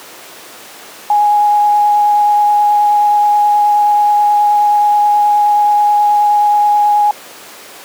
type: tone with vibrato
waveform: sine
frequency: 830.6 Hz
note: G#5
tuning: in tune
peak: -7 dBFS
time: 1.1-7.11 s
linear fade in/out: 2 ms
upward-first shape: sine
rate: 9.4 Hz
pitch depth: 9 cents each way
effects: pink hiss -33 dBFS RMS until 7.84 s + high-pass 400 Hz 12 dB/octave